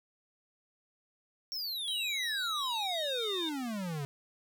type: exponential sweep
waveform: square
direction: down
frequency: 5570 to 135.8 Hz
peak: -35 dBFS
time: 1.52-4.05 s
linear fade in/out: 0 ms
type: tone with pitch glide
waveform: sine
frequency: 3855 to 3647 Hz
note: B7 to A#7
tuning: -43 to -39 cents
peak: -34 dBFS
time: 1.88-3.49 s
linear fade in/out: 0 ms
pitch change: -96 cents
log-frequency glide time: 2.57-3.33 s
effects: none